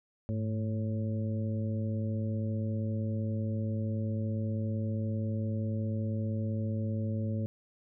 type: harmonic tone with a mistuned harmonic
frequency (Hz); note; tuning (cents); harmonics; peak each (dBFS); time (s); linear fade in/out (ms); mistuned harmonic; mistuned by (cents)
110.3; A2; +5; 1 / 2 / 3 / 4 / 5; -31 / -35 / -45 / -47 / -43; 0.29-7.46; 0; 1; -82
effects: none